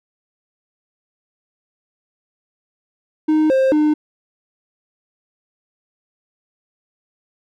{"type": "tone with pitch steps", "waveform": "triangle", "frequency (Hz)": [309.8, 529, 303], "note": ["D#4", "C5", "D#4"], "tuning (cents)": [-7, 19, -46], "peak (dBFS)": -10, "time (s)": [3.28, 3.94], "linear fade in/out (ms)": 10, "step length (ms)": 220, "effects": []}